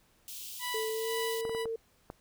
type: high-pass noise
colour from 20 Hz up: white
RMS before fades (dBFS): -43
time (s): 0.28-1.41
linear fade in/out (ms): 0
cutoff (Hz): 2700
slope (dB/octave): 48
type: tone with tremolo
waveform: 15% pulse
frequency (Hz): 986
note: B5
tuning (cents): -3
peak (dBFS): -27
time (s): 0.59-1.66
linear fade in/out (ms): 50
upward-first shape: sine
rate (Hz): 2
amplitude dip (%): 70
type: tone with pitch glide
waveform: sine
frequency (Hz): 440 to 453.4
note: A4 to A#4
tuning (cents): 0 to -48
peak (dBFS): -32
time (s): 0.74-1.76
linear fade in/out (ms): 5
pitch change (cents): +52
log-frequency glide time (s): 0.9-1.11
type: clicks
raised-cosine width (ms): 1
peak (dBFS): -26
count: 5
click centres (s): 1.452 / 1.495 / 1.549 / 1.656 / 2.101
effects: pink hiss -67 dBFS RMS until 2.2 s